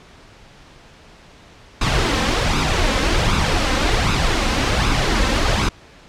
pink noise with flanger, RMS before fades -17 dBFS, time 1.81-5.69 s, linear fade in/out 5 ms, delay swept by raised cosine 0.78 to 3.88 ms, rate 1.3 Hz, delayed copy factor +0.55, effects pink hiss -45 dBFS RMS until 6.08 s + low-pass 5000 Hz 12 dB/octave

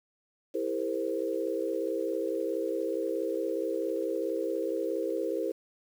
sine chord, C dominant seventh, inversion first, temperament equal with one note detuned, 329.6 / 401.6 / 466.2 / 523.3 Hz, E4 / G4 / Bb4 / C5, 0 / +42 / 0 / 0 cents, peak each -34 dBFS, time 0.54-5.52 s, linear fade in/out 10 ms, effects 9-bit

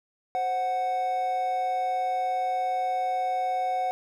triangle tone pair together, 523.3 / 740.1 Hz, C5 / F#5, 0 / 0 cents, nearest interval tritone, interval 600 cents, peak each -32 / -23 dBFS, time 0.35-3.91 s, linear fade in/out 0 ms, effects none

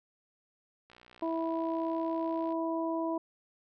click train, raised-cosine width 0.3 ms, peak -39 dBFS, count 100, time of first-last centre 0.9-2.523 s, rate 61 Hz
harmonic tone, 327.8 Hz, E4, 10 cents flat, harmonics 1 / 2 / 3, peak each -32 / -35 / -37 dBFS, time 1.22-3.18 s, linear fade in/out 5 ms
effects none

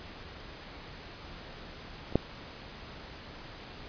clicks, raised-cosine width 2 ms, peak -30 / -9 dBFS, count 2, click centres 2.125 / 2.156 s, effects pink hiss -46 dBFS RMS until 3.88 s + resampled to 11025 Hz

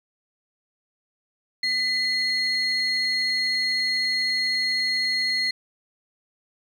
sine tone pair together, 2016 / 4272 Hz, B6 / C8, +35 / +35 cents, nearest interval octave + minor second, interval 1300 cents, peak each -23 / -22 dBFS, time 1.63-5.51 s, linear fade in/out 5 ms, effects tanh soft clip ceiling -17 dBFS + 9-bit

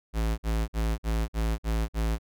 square tone bursts, 55.2 Hz, A1, 6 cents sharp, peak -25 dBFS, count 7, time 0.13-2.186 s, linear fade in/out 50 ms, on 250 ms, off 51 ms, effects none

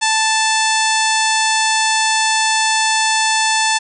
harmonic tone, 880 Hz, A5, in tune, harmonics 1 / 2 / 3 / 4 / 5 / 6 / 7 / 8 / 9 / 10, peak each -17 / -20 / -22 / -23 / -24 / -25 / -25 / -26 / -27 / -27 dBFS, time 0.01-3.79 s, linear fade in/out 20 ms, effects none

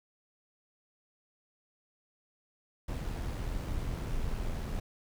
brown noise with amplitude modulation, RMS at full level -33 dBFS, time 2.88-4.8 s, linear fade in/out 5 ms, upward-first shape sine, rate 82.4 Hz, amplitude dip 35%, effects none

